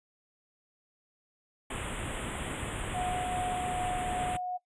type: band-stop noise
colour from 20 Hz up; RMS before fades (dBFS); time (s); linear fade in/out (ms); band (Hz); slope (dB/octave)
pink; -36; 1.7-4.37; 5; 3500 to 7500; 96
type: tone with tremolo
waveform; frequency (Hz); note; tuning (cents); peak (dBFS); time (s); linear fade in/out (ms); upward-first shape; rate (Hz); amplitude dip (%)
sine; 727; F#5; -31; -30; 2.94-4.58; 20; triangle; 2.5; 25
effects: noise-tail reverb RT60 0.1 s tail -19 dB re dry + resampled to 22050 Hz